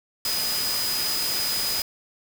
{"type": "tone in noise", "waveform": "sine", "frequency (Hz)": 4978, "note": "D#8", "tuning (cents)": 0, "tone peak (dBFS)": -26, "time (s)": [0.25, 1.82], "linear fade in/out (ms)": 2, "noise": "white", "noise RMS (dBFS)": -28, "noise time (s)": [0.25, 1.82], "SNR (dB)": -1, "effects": []}